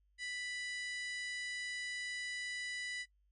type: harmonic tone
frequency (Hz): 987.8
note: B5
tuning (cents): 0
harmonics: 2 / 3 / 4 / 5 / 6 / 7 / 8 / 9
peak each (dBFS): -41 / -51 / -50 / -51 / -60 / -54 / -64 / -55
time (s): 0.18-3.06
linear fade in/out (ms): 50
effects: noise-tail reverb RT60 0.1 s tail -20 dB re dry + added 50 Hz sine -70 dBFS peak until 3.31 s